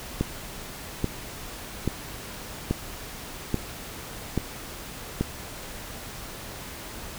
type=click train; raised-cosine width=3 ms; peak=-10 dBFS; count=7; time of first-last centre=0.21-5.21 s; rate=1.2 Hz; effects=pink hiss -39 dBFS RMS until 7.18 s